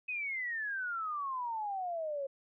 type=exponential sweep; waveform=sine; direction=down; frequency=2552 to 538 Hz; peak=-34 dBFS; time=0.08-2.27 s; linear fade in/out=10 ms; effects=none